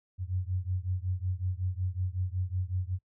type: beating tone pair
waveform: sine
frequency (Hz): 89.7 / 95.1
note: F2 / F#2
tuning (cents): +47 / +48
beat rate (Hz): 5.4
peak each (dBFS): -32 / -33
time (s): 0.18-2.99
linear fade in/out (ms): 50
effects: noise-tail reverb RT60 0.1 s tail -21 dB re dry